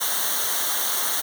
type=noise with comb filter; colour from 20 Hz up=white; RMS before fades=-24 dBFS; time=0-1.22 s; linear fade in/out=20 ms; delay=0.4 ms; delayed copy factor=-0.8; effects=none